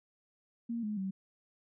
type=tone with pitch steps; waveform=sine; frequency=233.1 / 211.3 / 191.54 Hz; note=A#3 / G#3 / G3; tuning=0 / +30 / -40 cents; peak=-33 dBFS; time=0.69-1.11 s; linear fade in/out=10 ms; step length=140 ms; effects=none